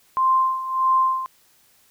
sine tone with tremolo, 1046.5 Hz, C6, in tune, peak -14 dBFS, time 0.17-1.26 s, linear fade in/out 0 ms, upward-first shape sine, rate 1.6 Hz, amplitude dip 75%, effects white hiss -58 dBFS RMS until 1.9 s

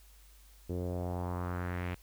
sawtooth tone with low-pass filter sweep, 89 Hz, F2, 33 cents sharp, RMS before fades -36 dBFS, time 0.69-1.95 s, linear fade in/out 10 ms, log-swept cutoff 410 to 2500 Hz, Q 2.5, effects added 50 Hz sine -56 dBFS peak until 2.02 s + white hiss -63 dBFS RMS until 2.02 s

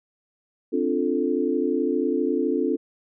sine chord, D minor seventh, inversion third, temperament equal, 261.6 / 293.7 / 349.2 / 440 Hz, C4 / D4 / F4 / A4, 0 / 0 / 0 / 0 cents, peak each -26 dBFS, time 0.72-2.77 s, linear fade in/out 20 ms, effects none

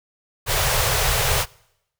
pink band-stop noise, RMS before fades -20 dBFS, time 0.46-1.46 s, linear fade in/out 50 ms, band 150 to 420 Hz, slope 48 dB/octave, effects noise-tail reverb RT60 0.8 s tail -24 dB re dry

